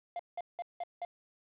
triangle tone bursts, 698 Hz, F5, 1 cent flat, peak -33 dBFS, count 5, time 0.16-1.05 s, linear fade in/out 2 ms, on 34 ms, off 180 ms, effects resampled to 8000 Hz + 10-bit

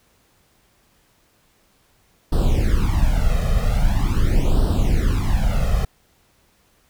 brown noise with flanger, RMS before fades -17 dBFS, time 2.32-5.85 s, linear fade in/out 5 ms, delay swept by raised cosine 0.22 to 1.62 ms, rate 0.43 Hz, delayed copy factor +1, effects pink hiss -60 dBFS RMS until 6.89 s

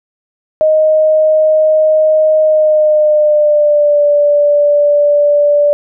sine tone with pitch glide, 622.3 to 584 Hz, D#5 to D5, 0 to -10 cents, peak -6 dBFS, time 0.61-5.73 s, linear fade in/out 0 ms, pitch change -110 cents, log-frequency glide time 2.41-4.04 s, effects none

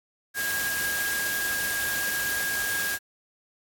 sine tone in noise, 1630 Hz, G#6, 33 cents flat, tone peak -27 dBFS, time 0.34-2.99 s, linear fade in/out 50 ms, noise white, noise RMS -31 dBFS, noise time 0.34-2.99 s, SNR +1 dB, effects AAC 64 kbps

